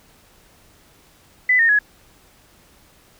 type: tone with pitch steps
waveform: sine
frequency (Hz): 2000 / 1834 / 1681.8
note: B6 / A#6 / G#6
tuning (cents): +21 / -29 / +21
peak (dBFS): -12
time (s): 1.49-1.79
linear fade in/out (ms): 5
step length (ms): 100
effects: pink hiss -53 dBFS RMS until 3.19 s